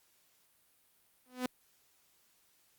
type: tone with exponential growth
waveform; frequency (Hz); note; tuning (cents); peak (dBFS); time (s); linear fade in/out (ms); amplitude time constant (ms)
sawtooth; 251.7; B3; +33; -25; 1.26-1.46; 1; 42
effects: white hiss -70 dBFS RMS until 2.78 s + Opus 48 kbps